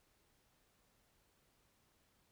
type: silence
effects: pink hiss -75 dBFS RMS until 2.31 s